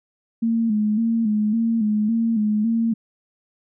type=tone with vibrato; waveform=sine; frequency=220 Hz; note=A3; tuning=in tune; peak=-17 dBFS; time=0.42-2.94 s; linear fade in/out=10 ms; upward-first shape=square; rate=1.8 Hz; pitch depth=66 cents each way; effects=none